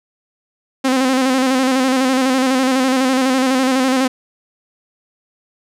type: tone with vibrato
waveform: sawtooth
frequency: 260.7 Hz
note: C4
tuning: 6 cents flat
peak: -9 dBFS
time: 0.84-4.08 s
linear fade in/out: 10 ms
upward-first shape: square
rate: 12 Hz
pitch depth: 41 cents each way
effects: low-pass 10000 Hz 12 dB/octave